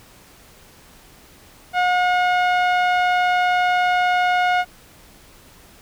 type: tone with low-pass filter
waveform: sawtooth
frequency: 722 Hz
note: F#5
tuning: 43 cents flat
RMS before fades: -18 dBFS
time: 1.73-4.65 s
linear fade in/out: 50 ms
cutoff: 2400 Hz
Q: 0.95
effects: pink hiss -48 dBFS RMS until 5.81 s